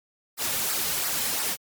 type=noise with flanger; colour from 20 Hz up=white; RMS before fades=-27 dBFS; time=0.37-1.57 s; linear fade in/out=50 ms; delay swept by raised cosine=0.29 to 3.09 ms; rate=2.9 Hz; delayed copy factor=-0.6; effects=MP3 96 kbps